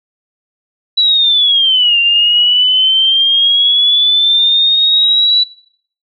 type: linear two-way sweep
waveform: sine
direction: down then up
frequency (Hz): 3951 to 2772 to 3951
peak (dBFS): -7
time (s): 0.97-5.44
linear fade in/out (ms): 10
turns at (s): 1.99
effects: noise-tail reverb RT60 0.6 s tail -21 dB re dry